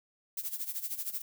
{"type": "noise with tremolo", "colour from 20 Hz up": "violet", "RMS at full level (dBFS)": -34, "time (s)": [0.37, 1.22], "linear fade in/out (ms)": 5, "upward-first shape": "sine", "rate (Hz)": 13, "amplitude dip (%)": 80, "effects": []}